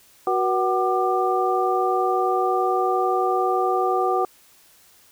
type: tone cluster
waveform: sine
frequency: 370.7 / 482.2 / 753 / 1192 Hz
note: F#4 / B4 / F#5 / D6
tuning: +3 / -41 / +30 / +25 cents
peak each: -23 / -27 / -22 / -25 dBFS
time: 0.27-4.25 s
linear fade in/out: 2 ms
effects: white hiss -54 dBFS RMS until 5.11 s